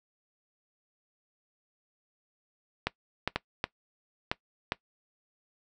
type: clicks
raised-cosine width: 0.3 ms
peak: -11 dBFS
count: 6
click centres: 2.87 / 3.276 / 3.36 / 3.641 / 4.315 / 4.721 s
effects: noise-tail reverb RT60 0.1 s tail -20 dB re dry